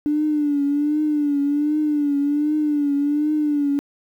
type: tone with vibrato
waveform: triangle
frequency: 293.7 Hz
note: D4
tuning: in tune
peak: -13 dBFS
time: 0.06-3.79 s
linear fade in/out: 0 ms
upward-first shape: triangle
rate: 1.3 Hz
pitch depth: 75 cents each way
effects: tanh soft clip ceiling -15 dBFS + 9-bit